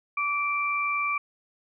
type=tone pair together; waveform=sine; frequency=1160 / 2349 Hz; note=D6 / D7; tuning=-22 / 0 cents; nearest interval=octave; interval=1222 cents; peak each=-27 dBFS; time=0.17-1.18 s; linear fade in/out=5 ms; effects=none